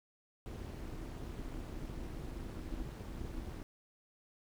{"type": "noise with amplitude modulation", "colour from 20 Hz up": "brown", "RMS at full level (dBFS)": -40, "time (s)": [0.46, 3.63], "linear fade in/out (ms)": 0, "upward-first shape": "sine", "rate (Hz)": 288, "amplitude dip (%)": 75, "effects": []}